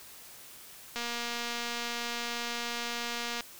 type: click train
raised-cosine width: 0.2 ms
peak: -18 dBFS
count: 581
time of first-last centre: 0.96-3.407 s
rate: 237 Hz
effects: white hiss -50 dBFS RMS until 3.59 s